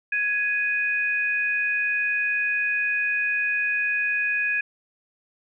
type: tone pair together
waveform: sine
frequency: 1669.4 / 2489 Hz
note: G#6 / D#7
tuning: +9 / 0 cents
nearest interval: perfect fifth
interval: 691 cents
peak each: -24 dBFS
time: 0.12-4.61 s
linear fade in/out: 5 ms
effects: none